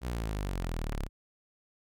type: exponential sweep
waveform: sawtooth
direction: down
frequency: 63.5 to 33 Hz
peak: -28 dBFS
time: 0.01-1.09 s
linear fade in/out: 50 ms
type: clicks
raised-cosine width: 0.5 ms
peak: -24 dBFS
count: 2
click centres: 0.644 / 0.929 s
effects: none